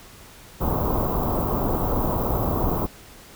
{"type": "band-stop noise", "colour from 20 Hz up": "pink", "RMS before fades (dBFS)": -23, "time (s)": [0.6, 2.87], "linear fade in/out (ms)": 20, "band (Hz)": [1200, 15000], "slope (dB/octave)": 48, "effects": ["pink hiss -46 dBFS RMS until 3.35 s"]}